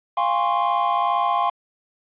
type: chord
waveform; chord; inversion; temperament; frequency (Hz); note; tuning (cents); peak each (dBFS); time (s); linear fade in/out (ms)
triangle; Db major seventh; first; equal with one note detuned; 698.5 / 813.5 / 1046.5 / 1108.7; F5 / Ab5 / C6 / Db6; 0 / -36 / 0 / 0; -22 / -22 / -20 / -25; 0.17-1.5; 5
effects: resampled to 8000 Hz + 8-bit